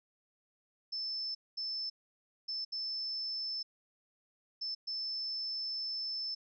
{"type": "tone bursts at uneven times", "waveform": "sine", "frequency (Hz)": 5274, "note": "E8", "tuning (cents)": 0, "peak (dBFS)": -35, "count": 6, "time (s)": [[0.92, 1.35], [1.57, 1.9], [2.48, 2.65], [2.72, 3.63], [4.61, 4.75], [4.87, 6.35]], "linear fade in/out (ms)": 10, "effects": []}